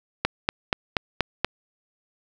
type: click train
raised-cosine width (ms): 0.3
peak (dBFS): -4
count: 6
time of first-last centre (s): 0.25-1.446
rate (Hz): 4.18
effects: none